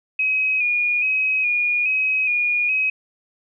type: tone with vibrato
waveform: sine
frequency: 2489 Hz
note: D#7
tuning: in tune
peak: -17 dBFS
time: 0.19-2.9 s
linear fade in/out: 5 ms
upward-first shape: square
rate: 1.2 Hz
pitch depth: 35 cents each way
effects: none